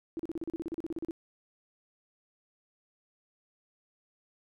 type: tone bursts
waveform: sine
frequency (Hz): 329.6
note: E4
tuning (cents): 0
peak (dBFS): -32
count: 16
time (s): 0.17-1.109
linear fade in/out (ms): 0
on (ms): 24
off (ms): 37
effects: none